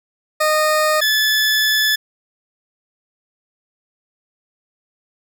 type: tone pair in turn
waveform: 20% pulse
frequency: 616 / 1729.8 Hz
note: D#5 / A6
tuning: -17 / -30 cents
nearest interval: octave + tritone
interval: 1787 cents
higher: second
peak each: -9 dBFS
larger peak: neither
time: 0.4-1.01 / 1.01-1.96 s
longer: second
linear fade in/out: 10 ms
effects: none